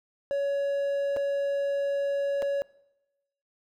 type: tone with dropouts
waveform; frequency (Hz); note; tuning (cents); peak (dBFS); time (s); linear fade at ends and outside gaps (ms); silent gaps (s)
triangle; 561; C#5; +21; -23; 0.31-2.62; 0; 1.164-1.169 / 2.421-2.426
effects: noise-tail reverb RT60 0.9 s tail -22 dB re dry